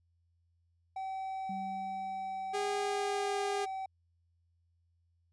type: tone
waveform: triangle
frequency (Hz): 766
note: G5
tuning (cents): -40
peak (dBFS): -34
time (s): 0.96-3.86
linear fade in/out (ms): 5
type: tone with exponential decay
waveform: sine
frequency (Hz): 193.4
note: G3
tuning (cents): -23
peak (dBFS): -39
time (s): 1.49-3.38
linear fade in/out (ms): 5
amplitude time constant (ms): 410
type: tone with pitch glide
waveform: sawtooth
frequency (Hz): 408.2 to 404.7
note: G#4 to G#4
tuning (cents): -30 to -45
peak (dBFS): -29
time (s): 2.53-3.66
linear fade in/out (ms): 20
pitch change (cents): -15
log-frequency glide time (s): 2.78-3.39
effects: added 85 Hz sine -70 dBFS peak until 5.32 s + resampled to 22050 Hz